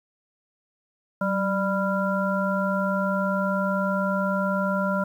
harmonic tone with a mistuned harmonic, 197.8 Hz, G3, 16 cents sharp, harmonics 1 / 3 / 5 / 7, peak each -25 / -27 / -31 / -28 dBFS, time 1.21-5.04 s, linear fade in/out 5 ms, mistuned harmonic 1, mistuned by -64 cents, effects 9-bit

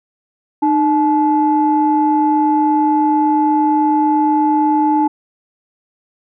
sine tone pair together, 304.8 / 862.1 Hz, D#4 / A5, -36 / -36 cents, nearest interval octave + tritone, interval 1800 cents, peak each -13 dBFS, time 0.62-5.08 s, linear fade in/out 10 ms, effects tanh soft clip ceiling -3 dBFS

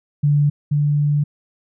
sine tone pair in turn, 145.8 / 146.59 Hz, D3 / D3, -12 / -3 cents, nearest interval unison, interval 9 cents, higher second, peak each -12 / -14 dBFS, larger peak first, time 0.23-0.5 / 0.71-1.24 s, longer second, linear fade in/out 10 ms, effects none

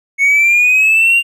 triangle linear sweep, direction up, 2200 to 2794 Hz, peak -5 dBFS, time 0.18-1.23 s, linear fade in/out 50 ms, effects tanh soft clip ceiling -2 dBFS

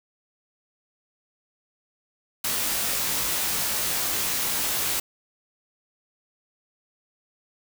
white noise with comb filter, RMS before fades -26 dBFS, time 2.44-5 s, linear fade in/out 5 ms, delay 19 ms, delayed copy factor +0.7, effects none

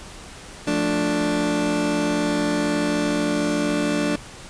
30% pulse chord, D minor, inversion first, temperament just, 176.2 / 220.2 / 293.7 Hz, F3 / A3 / D4, +16 / +2 / 0 cents, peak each -25 / -24 / -19 dBFS, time 0.67-4.16 s, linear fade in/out 5 ms, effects pink hiss -40 dBFS RMS until 4.49 s + resampled to 22050 Hz

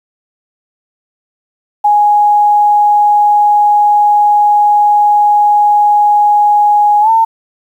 sine tone with pitch glide, 830.6 to 900.6 Hz, G#5 to A5, 0 to +40 cents, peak -5 dBFS, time 1.84-7.25 s, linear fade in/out 10 ms, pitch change +140 cents, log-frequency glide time 7.01-7.1 s, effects 7-bit

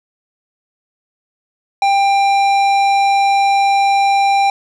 sine tone with tanh clipping, 793 Hz, G5, 20 cents sharp, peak -12 dBFS, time 1.82-4.5 s, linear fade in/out 2 ms, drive 14 dB, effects none

